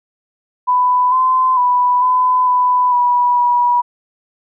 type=tone with pitch steps; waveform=sine; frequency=996 / 1028 / 988 / 1007 / 996 / 977 / 971 Hz; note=B5 / C6 / B5 / B5 / B5 / B5 / B5; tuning=+14 / -31 / 0 / +33 / +14 / -19 / -30 cents; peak=-10 dBFS; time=0.67-3.82 s; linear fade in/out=20 ms; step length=450 ms; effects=none